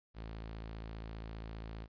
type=tone; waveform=sawtooth; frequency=55 Hz; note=A1; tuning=in tune; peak=-39 dBFS; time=0.14-1.88 s; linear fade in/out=50 ms; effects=resampled to 11025 Hz + 13-bit